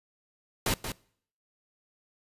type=noise with echo; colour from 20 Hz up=pink; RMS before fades=-27 dBFS; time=0.66-0.74 s; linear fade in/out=2 ms; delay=180 ms; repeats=1; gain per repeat=-8 dB; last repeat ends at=0.92 s; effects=noise-tail reverb RT60 0.6 s tail -23 dB re dry + resampled to 32000 Hz